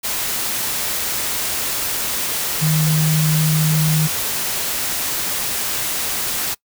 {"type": "tone in noise", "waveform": "sine", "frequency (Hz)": 155.7, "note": "D#3", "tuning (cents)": 2, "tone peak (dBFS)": -14, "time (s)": [2.61, 4.08], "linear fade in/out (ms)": 20, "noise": "white", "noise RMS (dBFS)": -22, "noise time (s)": [0.03, 6.55], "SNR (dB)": 5, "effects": ["noise-tail reverb RT60 0.1 s tail -24 dB re dry"]}